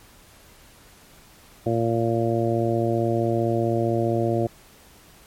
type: harmonic tone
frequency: 115.4 Hz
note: A#2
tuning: 17 cents flat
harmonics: 1 / 2 / 3 / 4 / 5 / 6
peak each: -25 / -28 / -24 / -30 / -27 / -29 dBFS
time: 1.66-4.47 s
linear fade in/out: 5 ms
effects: pink hiss -51 dBFS RMS until 5.26 s + MP3 64 kbps